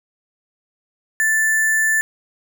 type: tone with sample-and-hold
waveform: sine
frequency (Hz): 1760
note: A6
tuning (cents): 0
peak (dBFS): -14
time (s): 1.2-2.01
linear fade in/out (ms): 0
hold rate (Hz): 8820
effects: none